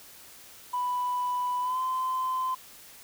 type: tone with pitch glide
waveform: sine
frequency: 990 to 1029.7 Hz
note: B5 to C6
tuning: +4 to -28 cents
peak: -25 dBFS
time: 0.73-2.55 s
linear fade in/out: 10 ms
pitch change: +68 cents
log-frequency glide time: 1.61-1.79 s
effects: tanh soft clip ceiling -23 dBFS + white hiss -50 dBFS RMS until 3.03 s